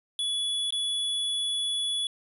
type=tone with dropouts; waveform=square; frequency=3408 Hz; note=G#7; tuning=44 cents sharp; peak=-27 dBFS; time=0.19-2.07 s; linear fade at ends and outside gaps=1 ms; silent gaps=0.706-0.724 s; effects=resampled to 32000 Hz